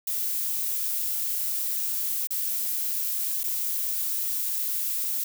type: noise with dropouts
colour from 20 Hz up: violet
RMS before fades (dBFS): -28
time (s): 0.07-5.24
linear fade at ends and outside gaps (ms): 5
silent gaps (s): 2.272-2.305 / 3.434-3.439
effects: none